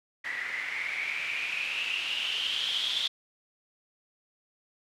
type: noise with low-pass filter sweep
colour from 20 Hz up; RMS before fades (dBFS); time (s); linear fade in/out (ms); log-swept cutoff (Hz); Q
blue; -32; 0.24-3.08; 10; 1900 to 3500; 9.2
effects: none